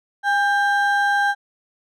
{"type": "ring-modulated tone", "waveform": "triangle", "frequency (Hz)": 1197, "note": "D6", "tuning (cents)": 33, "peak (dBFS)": -11, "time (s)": [0.23, 1.35], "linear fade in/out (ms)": 50, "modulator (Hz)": 385, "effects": []}